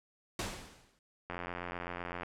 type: noise with exponential decay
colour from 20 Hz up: pink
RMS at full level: -34 dBFS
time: 0.39-0.99 s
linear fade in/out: 2 ms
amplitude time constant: 130 ms
type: click train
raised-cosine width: 0.5 ms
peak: -24 dBFS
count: 83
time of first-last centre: 1.3-2.233 s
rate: 87.9 Hz
effects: low-pass 9000 Hz 12 dB/octave